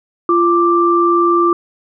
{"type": "tone pair together", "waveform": "sine", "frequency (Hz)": [344.7, 1177], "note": ["F4", "D6"], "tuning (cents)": [-23, 3], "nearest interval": "octave + major sixth", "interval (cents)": 2126, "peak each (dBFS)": -12, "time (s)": [0.29, 1.53], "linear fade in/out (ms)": 2, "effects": []}